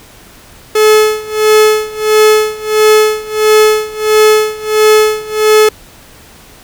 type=tone with tremolo; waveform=45% pulse; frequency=430 Hz; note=A4; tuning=40 cents flat; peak=-3 dBFS; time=0.75-5.69 s; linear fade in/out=5 ms; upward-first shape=sine; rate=1.5 Hz; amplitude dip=90%; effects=pink hiss -38 dBFS RMS until 6.63 s